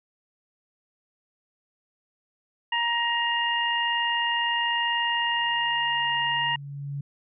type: harmonic tone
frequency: 941 Hz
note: A#5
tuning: 16 cents sharp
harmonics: 1 / 2 / 3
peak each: -27 / -27 / -27 dBFS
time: 2.72-6.56 s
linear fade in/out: 5 ms
type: tone with exponential growth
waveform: sine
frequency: 141.4 Hz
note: C#3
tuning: 35 cents sharp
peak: -28 dBFS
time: 5.03-7.01 s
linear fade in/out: 5 ms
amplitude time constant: 430 ms
effects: none